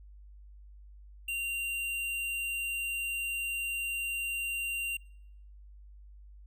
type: tone with tanh clipping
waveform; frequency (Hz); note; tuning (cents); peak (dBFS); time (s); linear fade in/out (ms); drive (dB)
sine; 2770; F7; -15; -33; 1.28-4.97; 5; 16
effects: noise-tail reverb RT60 0.8 s tail -26 dB re dry + added 50 Hz sine -49 dBFS peak until 6.46 s